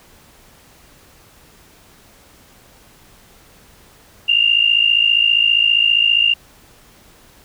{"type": "tone pair together", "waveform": "sine", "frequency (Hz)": [2774, 2829], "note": ["F7", "F7"], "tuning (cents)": [-12, 22], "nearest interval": "unison", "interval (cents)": 34, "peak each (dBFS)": -14, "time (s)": [4.28, 6.34], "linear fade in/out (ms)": 10, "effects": ["pink hiss -48 dBFS RMS until 7.44 s"]}